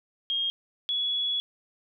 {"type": "tone pair in turn", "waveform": "sine", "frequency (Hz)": [3239, 3380], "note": ["G#7", "G#7"], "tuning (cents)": [-44, 30], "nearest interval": "minor second", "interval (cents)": 74, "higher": "second", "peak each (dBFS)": -25, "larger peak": "neither", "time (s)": [[0.3, 0.5], [0.89, 1.4]], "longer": "second", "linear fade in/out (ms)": 0, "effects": []}